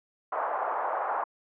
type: band-pass noise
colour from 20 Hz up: white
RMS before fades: -30 dBFS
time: 0.32-1.24 s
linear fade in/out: 5 ms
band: 610 to 1100 Hz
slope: 24 dB/octave
effects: low-pass 2000 Hz 12 dB/octave